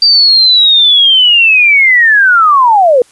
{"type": "linear sweep", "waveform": "sine", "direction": "down", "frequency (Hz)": [4700, 466.2], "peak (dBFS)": -3, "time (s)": [0.02, 3.02], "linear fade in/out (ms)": 2, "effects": ["white hiss -45 dBFS RMS until 3.11 s", "resampled to 24000 Hz"]}